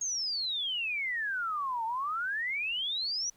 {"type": "exponential two-way sweep", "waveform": "sine", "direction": "down then up", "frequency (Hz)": [6645, 880, 5990], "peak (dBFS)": -30, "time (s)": [0.01, 3.3], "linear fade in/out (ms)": 5, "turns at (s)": 1.85, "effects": ["pink hiss -65 dBFS RMS until 3.36 s"]}